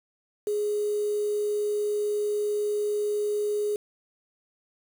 sine tone with quantisation, 416.5 Hz, G#4, 5 cents sharp, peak -24 dBFS, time 0.47-3.76 s, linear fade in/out 2 ms, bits 7, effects none

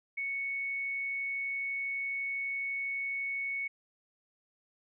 sine tone, 2217 Hz, C#7, in tune, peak -32 dBFS, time 0.17-3.68 s, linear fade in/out 10 ms, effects none

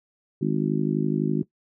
harmonic tone, 51.91 Hz, G#1, in tune, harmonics 3 / 4 / 5 / 6 / 7, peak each -26 / -27 / -28 / -29 / -29 dBFS, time 0.41-1.43 s, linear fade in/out 10 ms, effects noise-tail reverb RT60 0.1 s tail -18 dB re dry

